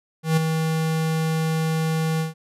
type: tone with ADSR envelope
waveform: square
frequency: 160 Hz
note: D#3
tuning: 49 cents sharp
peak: -15 dBFS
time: 0.23-2.34 s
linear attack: 140 ms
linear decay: 10 ms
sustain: -6 dB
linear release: 140 ms
effects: resampled to 32000 Hz